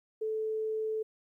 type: tone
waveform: sine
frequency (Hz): 436.9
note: A4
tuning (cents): -12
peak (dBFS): -30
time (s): 0.21-1.03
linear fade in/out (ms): 10
effects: 12-bit